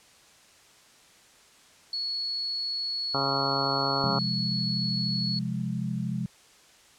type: tone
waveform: sine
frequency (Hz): 4377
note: C#8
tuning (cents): -23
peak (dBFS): -28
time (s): 1.93-5.39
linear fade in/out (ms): 2
type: harmonic tone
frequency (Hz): 137.7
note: C#3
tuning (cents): -11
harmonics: 1 / 2 / 3 / 4 / 5 / 6 / 7 / 8 / 9 / 10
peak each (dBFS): -35 / -35 / -35 / -35 / -35 / -35 / -35 / -35 / -35 / -35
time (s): 3.14-4.19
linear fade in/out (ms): 5
type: chord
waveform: sine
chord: F minor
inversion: second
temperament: equal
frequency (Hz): 130.81 / 174.61 / 207.7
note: C3 / F3 / Ab3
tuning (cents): 0 / 0 / 0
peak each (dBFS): -32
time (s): 4.04-6.26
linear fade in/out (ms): 0
effects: white hiss -56 dBFS RMS until 6.98 s + low-pass 8000 Hz 12 dB/octave